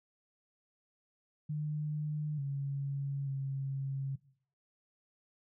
sine tone with pitch steps, 150.8 / 139.3 / 136.3 Hz, D3 / C#3 / C#3, +46 / +9 / -29 cents, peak -33 dBFS, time 1.49-4.16 s, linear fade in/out 10 ms, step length 890 ms, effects noise-tail reverb RT60 0.6 s tail -20 dB re dry

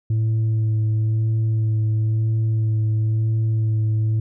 sine tone with vibrato, 110 Hz, A2, in tune, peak -14 dBFS, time 0.1-4.2 s, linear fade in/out 5 ms, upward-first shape sine, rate 0.99 Hz, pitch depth 17 cents each way, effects tanh soft clip ceiling -16 dBFS

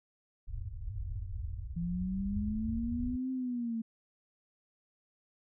white low-pass noise, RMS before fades -39 dBFS, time 0.47-3.17 s, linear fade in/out 20 ms, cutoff 110 Hz, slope 96 dB/octave
sine linear two-way sweep, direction up then down, 167 to 261.6 to 222.6 Hz, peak -32 dBFS, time 1.76-3.82 s, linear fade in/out 10 ms, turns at 3.31 s
effects none

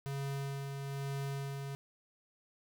square tone with tremolo, 138.59 Hz, C#3, in tune, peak -36 dBFS, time 0.06-1.75 s, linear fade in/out 0 ms, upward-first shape sine, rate 1.1 Hz, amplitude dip 35%, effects 13-bit

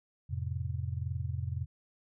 sine chord, F major, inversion none, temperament just, 87.31 / 109.13 / 130.96 Hz, F2 / A2 / C3, 0 / -14 / +2 cents, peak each -35 / -39 / -37 dBFS, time 0.29-1.66 s, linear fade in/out 20 ms, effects none

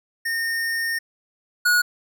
square tone pair in turn, 1832 / 1454.1 Hz, A#6 / F#6, -31 / -31 cents, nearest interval major third, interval 400 cents, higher first, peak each -23 / -16 dBFS, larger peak second, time 0.25-0.99 / 1.65-1.82 s, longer first, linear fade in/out 10 ms, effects none

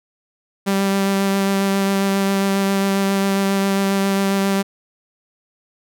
sawtooth tone with vibrato, 196 Hz, G3, in tune, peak -12 dBFS, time 0.66-4.63 s, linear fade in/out 20 ms, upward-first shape sine, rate 7.4 Hz, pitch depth 11 cents each way, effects none

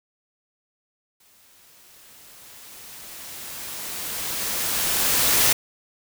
white noise with exponential growth, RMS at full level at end -17 dBFS, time 1.2-5.53 s, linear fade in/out 5 ms, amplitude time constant 940 ms, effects none

